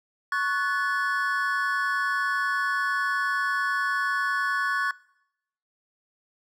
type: chord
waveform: triangle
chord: F# minor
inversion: second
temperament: equal with one note detuned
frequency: 1108.7 / 1480 / 1729.8 Hz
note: C#6 / F#6 / A6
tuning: 0 / 0 / -30 cents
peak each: -26 dBFS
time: 0.32-4.91 s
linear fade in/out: 2 ms
effects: noise-tail reverb RT60 0.8 s tail -22 dB re dry